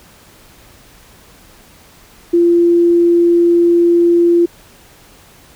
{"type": "tone", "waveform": "sine", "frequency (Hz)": 343.6, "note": "F4", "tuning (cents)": -28, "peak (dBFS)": -7, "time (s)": [2.33, 4.46], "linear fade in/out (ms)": 10, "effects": ["pink hiss -44 dBFS RMS until 5.55 s"]}